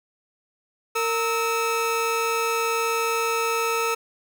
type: tone pair together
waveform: 30% pulse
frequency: 459.6 / 1299.9 Hz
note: A#4 / E6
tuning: -25 / -25 cents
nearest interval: octave + tritone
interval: 1800 cents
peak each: -22 dBFS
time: 0.95-3.95 s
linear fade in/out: 10 ms
effects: none